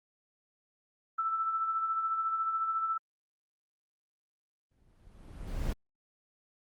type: tone with tremolo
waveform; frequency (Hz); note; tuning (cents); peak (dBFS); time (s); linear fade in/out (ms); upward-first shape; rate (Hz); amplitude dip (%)
sine; 1323; E6; +6; -27; 1.18-2.98; 10; sine; 14; 45
type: noise with exponential growth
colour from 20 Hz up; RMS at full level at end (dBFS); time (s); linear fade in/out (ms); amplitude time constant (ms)
brown; -30; 4.71-5.73; 5; 220
effects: Opus 32 kbps